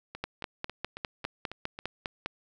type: two click trains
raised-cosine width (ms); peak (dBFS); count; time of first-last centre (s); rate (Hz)
0.3; -16 / -23; 11 / 7; 0.24-2.26 / 0.15-1.789; 4.95 / 3.66
effects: none